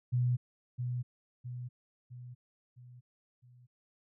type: tone with echo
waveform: sine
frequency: 123.47 Hz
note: B2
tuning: in tune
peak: -26 dBFS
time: 0.12-0.37 s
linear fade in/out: 20 ms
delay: 660 ms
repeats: 5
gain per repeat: -6 dB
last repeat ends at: 3.67 s
effects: none